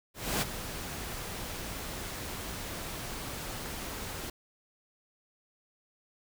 pink noise with ADSR envelope, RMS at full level -28 dBFS, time 0.14-4.3 s, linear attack 280 ms, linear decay 18 ms, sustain -11 dB, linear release 4 ms, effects none

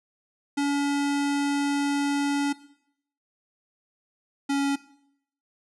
square tone pair in turn, 284.2 / 279.3 Hz, C#4 / C#4, +43 / +13 cents, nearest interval unison, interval 30 cents, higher first, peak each -23 dBFS, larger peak neither, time 0.57-2.53 / 4.49-4.76 s, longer first, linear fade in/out 10 ms, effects noise-tail reverb RT60 0.7 s tail -18 dB re dry + resampled to 24000 Hz

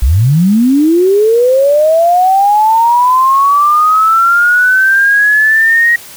sine linear sweep, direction up, 51.9 to 1894 Hz, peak -5 dBFS, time 0.02-5.96 s, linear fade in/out 5 ms, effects white hiss -32 dBFS RMS until 6.16 s

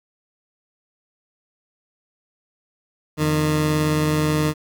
20% pulse tone pair together, 85.81 / 152.9 Hz, F2 / D#3, -30 / -30 cents, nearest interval minor seventh, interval 1000 cents, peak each -24 / -13 dBFS, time 3.17-4.54 s, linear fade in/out 50 ms, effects 8-bit

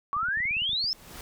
sine exponential sweep, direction up, 1108.7 to 5400 Hz, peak -25 dBFS, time 0.13-0.93 s, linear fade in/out 0 ms
clicks, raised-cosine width 5 ms, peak -34 dBFS, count 12, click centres 0.166 / 0.231 / 0.286 / 0.373 / 0.404 / 0.455 / 0.51 / 0.568 / 0.62 / 0.693 / 0.732 / 0.842 s
pink noise with exponential growth, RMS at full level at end -40 dBFS, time 0.52-1.21 s, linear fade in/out 2 ms, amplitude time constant 150 ms
effects none

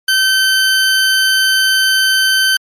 20% pulse tone, 1541 Hz, G6, 30 cents flat, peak -5 dBFS, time 0.08-2.57 s, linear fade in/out 5 ms, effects MP3 64 kbps

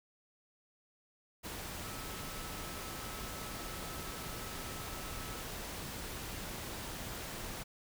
sine tone in noise, 1301 Hz, E6, 23 cents flat, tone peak -52 dBFS, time 1.83-5.43 s, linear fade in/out 20 ms, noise pink, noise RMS -43 dBFS, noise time 1.43-7.64 s, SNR -12 dB, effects none

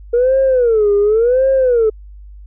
sine tone with vibrato, 466.2 Hz, A#4, in tune, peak -8 dBFS, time 0.13-1.9 s, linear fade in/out 10 ms, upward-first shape sine, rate 0.91 Hz, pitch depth 240 cents each way, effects tanh soft clip ceiling -6 dBFS + added 50 Hz sine -33 dBFS peak until 2.46 s

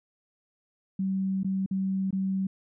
sine tone with dropouts, 191.6 Hz, G3, 39 cents flat, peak -25 dBFS, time 0.99-2.47 s, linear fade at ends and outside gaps 5 ms, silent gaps 1.433-1.445 / 1.662-1.71 / 2.108-2.127 s, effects none

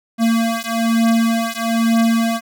square beating tone pair, 227.8 / 228.9 Hz, A#3 / A#3, -40 / -31 cents, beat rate 1.1 Hz, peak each -18 / -18 dBFS, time 0.18-2.41 s, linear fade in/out 50 ms, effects none

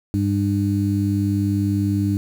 harmonic tone, 100 Hz, G2, 35 cents sharp, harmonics 1 / 2 / 3, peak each -20 / -23 / -22 dBFS, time 0.14-2.17 s, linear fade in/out 0 ms, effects 7-bit

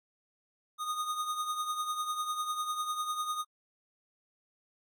square tone with tremolo, 1235 Hz, D#6, 13 cents flat, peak -30 dBFS, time 0.78-3.45 s, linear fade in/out 50 ms, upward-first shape triangle, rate 10 Hz, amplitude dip 65%, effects AAC 64 kbps

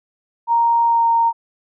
sine tone with pitch glide, 932.3 to 924.3 Hz, A#5 to A#5, 0 to -15 cents, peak -12 dBFS, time 0.47-1.33 s, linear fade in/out 50 ms, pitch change -15 cents, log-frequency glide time 0.85-1.06 s, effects none

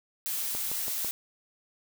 blue noise, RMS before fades -32 dBFS, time 0.26-1.11 s, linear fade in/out 0 ms
click train, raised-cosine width 1 ms, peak -26 dBFS, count 4, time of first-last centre 0.55-1.047 s, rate 6.04 Hz
effects none

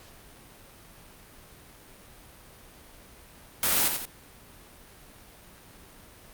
white noise with echo, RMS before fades -24 dBFS, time 3.63-3.88 s, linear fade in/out 2 ms, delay 87 ms, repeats 2, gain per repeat -6 dB, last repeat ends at 4.054 s, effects pink hiss -51 dBFS RMS until 6.33 s + Opus 48 kbps

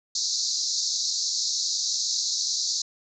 pink band-pass noise, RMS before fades -27 dBFS, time 0.15-2.82 s, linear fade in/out 5 ms, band 4000 to 6900 Hz, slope 96 dB/octave, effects none

